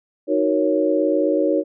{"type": "chord", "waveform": "sine", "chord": "D# minor seventh", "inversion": "none", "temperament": "equal", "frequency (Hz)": [311.1, 370, 466.2, 554.4], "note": ["D#4", "F#4", "A#4", "C#5"], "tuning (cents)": [0, 0, 0, 0], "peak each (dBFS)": [-20, -23, -23, -20], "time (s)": [0.27, 1.64], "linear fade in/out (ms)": 50, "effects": []}